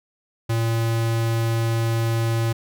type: tone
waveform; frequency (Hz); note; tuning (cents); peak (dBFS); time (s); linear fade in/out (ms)
square; 114.4; A#2; -32; -20; 0.49-2.53; 10
effects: none